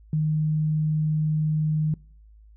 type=tone; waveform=sine; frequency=154.3 Hz; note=D#3; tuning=14 cents flat; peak=-20 dBFS; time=0.13-1.94 s; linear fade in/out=2 ms; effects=noise-tail reverb RT60 0.5 s tail -24 dB re dry + added 53 Hz sine -48 dBFS peak until 2.56 s